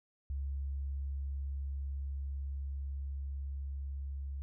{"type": "tone with level ramp", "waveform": "sine", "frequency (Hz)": 69, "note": "C#2", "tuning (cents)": -7, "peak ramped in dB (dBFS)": [-34, -37], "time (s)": [0.3, 4.42], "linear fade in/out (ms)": 0, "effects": []}